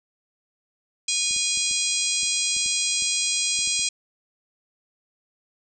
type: harmonic tone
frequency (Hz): 819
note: G#5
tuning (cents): -24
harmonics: 3 / 4 / 5 / 6 / 7 / 8 / 9 / 10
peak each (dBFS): -30 / -30 / -30 / -30 / -30 / -30 / -30 / -30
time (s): 1.08-3.89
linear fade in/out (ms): 5
type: clicks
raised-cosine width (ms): 3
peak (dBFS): -34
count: 11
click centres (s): 1.31 / 1.364 / 1.574 / 1.712 / 2.232 / 2.566 / 2.661 / 3.023 / 3.59 / 3.675 / 3.794
effects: none